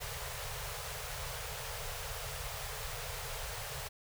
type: band-stop noise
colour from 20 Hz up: pink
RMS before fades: -41 dBFS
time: 0-3.89 s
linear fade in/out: 20 ms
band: 150 to 420 Hz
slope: 96 dB/octave
effects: none